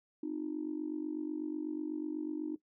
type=tone with amplitude modulation; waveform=sine; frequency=307.1 Hz; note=D#4; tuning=23 cents flat; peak=-30 dBFS; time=0.23-2.56 s; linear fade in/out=5 ms; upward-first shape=sine; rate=48.1 Hz; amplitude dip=90%; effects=noise-tail reverb RT60 0.1 s tail -17 dB re dry + tanh soft clip ceiling -27 dBFS